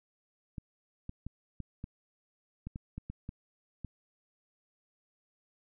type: clicks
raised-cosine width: 5 ms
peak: -27 dBFS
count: 11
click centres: 0.582 / 1.094 / 1.266 / 1.603 / 1.841 / 2.67 / 2.759 / 2.98 / 3.1 / 3.291 / 3.847 s
effects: none